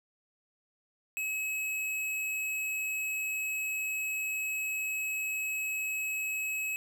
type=tone; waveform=square; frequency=2567 Hz; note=E7; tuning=47 cents flat; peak=-32 dBFS; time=1.17-6.76 s; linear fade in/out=0 ms; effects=none